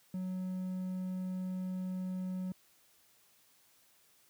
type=tone; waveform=triangle; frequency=185 Hz; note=F#3; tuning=in tune; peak=-33 dBFS; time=0.14-2.52 s; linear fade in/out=2 ms; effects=white hiss -67 dBFS RMS until 4.29 s + high-pass 60 Hz 12 dB/octave